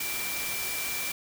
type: tone in noise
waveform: sine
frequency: 2349 Hz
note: D7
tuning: in tune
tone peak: -35 dBFS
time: 0-1.12 s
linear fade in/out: 5 ms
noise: white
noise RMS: -33 dBFS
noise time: 0-1.12 s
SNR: -5 dB
effects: none